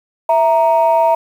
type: tone pair together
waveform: sine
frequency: 659.3 / 932.4 Hz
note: E5 / A#5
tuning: 0 / 0 cents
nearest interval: tritone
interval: 600 cents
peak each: -11 dBFS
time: 0.29-1.15 s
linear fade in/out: 5 ms
effects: tanh soft clip ceiling -4 dBFS + 7-bit